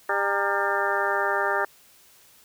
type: harmonic tone with a mistuned harmonic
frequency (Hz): 199.4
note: G3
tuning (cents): +30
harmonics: 2 / 3 / 4 / 5 / 6 / 7 / 8 / 9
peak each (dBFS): -30 / -30 / -30 / -30 / -30 / -30 / -30 / -30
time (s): 0.09-1.65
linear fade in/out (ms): 5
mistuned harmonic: 5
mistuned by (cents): -130
effects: white hiss -55 dBFS RMS until 2.44 s

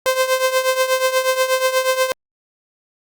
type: tone with tremolo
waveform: sawtooth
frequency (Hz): 519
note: C5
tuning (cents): -14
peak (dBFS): -8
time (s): 0.06-2.12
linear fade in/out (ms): 0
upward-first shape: triangle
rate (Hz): 8.3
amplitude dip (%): 80
effects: Opus 48 kbps

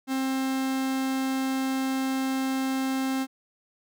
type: tone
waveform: 45% pulse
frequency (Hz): 265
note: C4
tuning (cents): +22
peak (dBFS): -25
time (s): 0.07-3.27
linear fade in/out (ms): 50
effects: none

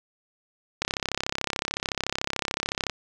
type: click train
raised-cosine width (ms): 0.2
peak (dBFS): -8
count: 71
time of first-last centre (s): 0.82-2.897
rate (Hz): 33.7
effects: none

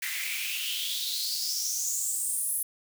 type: noise with high-pass filter sweep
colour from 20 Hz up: white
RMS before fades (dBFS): -31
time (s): 0.02-2.63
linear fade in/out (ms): 5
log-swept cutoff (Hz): 1900 to 11000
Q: 6.2
effects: none

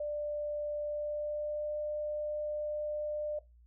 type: tone with pitch glide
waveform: sine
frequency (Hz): 592 to 599.2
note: D5 to D5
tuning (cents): +14 to +35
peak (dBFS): -33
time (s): 0-3.39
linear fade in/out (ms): 5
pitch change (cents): +21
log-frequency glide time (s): 0.82-1.77
effects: noise-tail reverb RT60 0.2 s tail -17 dB re dry + added 59 Hz sine -57 dBFS peak until 3.66 s

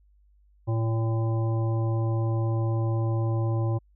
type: harmonic tone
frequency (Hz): 113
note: A2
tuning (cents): +47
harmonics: 1 / 3 / 5 / 7 / 9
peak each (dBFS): -23 / -33 / -37 / -40 / -42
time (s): 0.67-3.79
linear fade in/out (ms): 20
effects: added 50 Hz sine -57 dBFS peak until 3.95 s

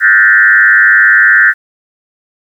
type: tone with frequency modulation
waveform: sine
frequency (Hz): 1661.2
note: G#6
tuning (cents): 0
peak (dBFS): -3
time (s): 0-1.54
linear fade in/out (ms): 50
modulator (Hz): 100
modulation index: 2.2
effects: 7-bit

